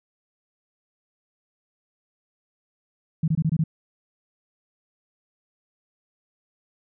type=tone bursts; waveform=sine; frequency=159.2 Hz; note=D#3; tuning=40 cents sharp; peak=-18 dBFS; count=6; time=3.23-3.639 s; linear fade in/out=5 ms; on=49 ms; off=23 ms; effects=none